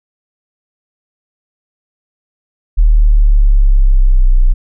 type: exponential sweep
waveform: sine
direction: down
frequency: 39.04 to 30.16 Hz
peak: -4 dBFS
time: 2.77-4.54 s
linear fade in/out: 20 ms
effects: none